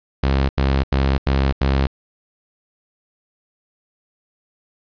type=tone bursts; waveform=sawtooth; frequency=67.6 Hz; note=C#2; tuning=43 cents flat; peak=-11 dBFS; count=5; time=0.23-1.87 s; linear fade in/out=5 ms; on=260 ms; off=85 ms; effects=resampled to 11025 Hz + 8-bit